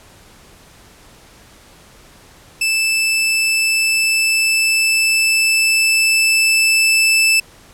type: tone with level ramp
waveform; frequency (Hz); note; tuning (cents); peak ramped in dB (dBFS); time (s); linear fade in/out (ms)
sawtooth; 2637; E7; 0; -11 to -7; 2.61-7.4; 5
effects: pink hiss -45 dBFS RMS until 7.73 s + low-pass 12000 Hz 12 dB/octave